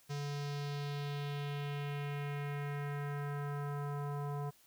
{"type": "tone with low-pass filter sweep", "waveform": "square", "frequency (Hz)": 143.9, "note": "D3", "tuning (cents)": -35, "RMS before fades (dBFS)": -39, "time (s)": [0.09, 4.51], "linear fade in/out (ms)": 20, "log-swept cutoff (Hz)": [5900, 970], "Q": 2, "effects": ["white hiss -66 dBFS RMS until 4.66 s"]}